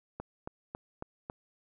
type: click train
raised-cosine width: 1 ms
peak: -24 dBFS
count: 5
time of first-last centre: 0.2-1.299 s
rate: 3.64 Hz
effects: none